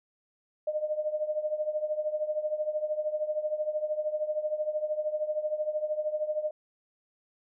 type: tone with tremolo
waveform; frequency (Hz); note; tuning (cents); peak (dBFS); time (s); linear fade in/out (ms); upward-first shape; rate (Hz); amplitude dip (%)
sine; 610; D#5; -34; -24; 0.67-6.51; 5; triangle; 13; 85
effects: none